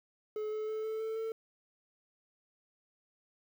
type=tone with pitch steps; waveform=triangle; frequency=427.7 / 431.4 / 435.2 / 439 / 442.8 / 446.6 Hz; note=A4 / A4 / A4 / A4 / A4 / A4; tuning=-49 / -34 / -19 / -4 / +11 / +26 cents; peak=-32 dBFS; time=0.36-1.32 s; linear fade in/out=2 ms; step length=160 ms; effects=10-bit